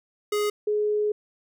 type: tone pair in turn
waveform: square / sine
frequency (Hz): 416.8 / 420.4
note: G#4 / G#4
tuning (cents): +6 / +21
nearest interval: unison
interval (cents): 15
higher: second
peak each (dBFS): -23 / -21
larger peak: second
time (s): 0.32-0.5 / 0.67-1.12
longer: second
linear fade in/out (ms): 5
effects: none